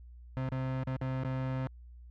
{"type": "tone with dropouts", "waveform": "35% pulse", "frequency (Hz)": 130.81, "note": "C3", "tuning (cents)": 0, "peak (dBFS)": -30, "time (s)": [0.37, 1.67], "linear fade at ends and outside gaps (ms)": 0, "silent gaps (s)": [[0.489, 0.519], [0.836, 0.872], [0.966, 1.014], [1.235, 1.248]], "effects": ["added 60 Hz sine -48 dBFS peak until 2.1 s", "low-pass 2000 Hz 12 dB/octave"]}